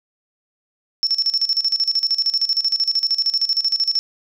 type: tone with tremolo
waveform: sine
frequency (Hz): 5400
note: E8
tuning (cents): +41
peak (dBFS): -14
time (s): 1.03-3.99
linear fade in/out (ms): 0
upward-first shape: square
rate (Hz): 13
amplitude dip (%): 80
effects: none